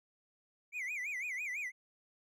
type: tone with vibrato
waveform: triangle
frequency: 2217 Hz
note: C#7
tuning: in tune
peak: -35 dBFS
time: 0.72-1.72 s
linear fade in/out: 50 ms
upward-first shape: sine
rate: 6 Hz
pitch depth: 210 cents each way
effects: none